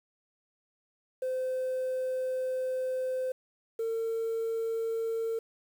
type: tone pair in turn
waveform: sine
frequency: 515 / 453 Hz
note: C5 / A#4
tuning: -28 / -50 cents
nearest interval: major second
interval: 222 cents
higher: first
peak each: -27 dBFS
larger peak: neither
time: 1.22-3.32 / 3.79-5.39 s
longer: first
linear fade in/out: 5 ms
effects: tanh soft clip ceiling -27 dBFS + 9-bit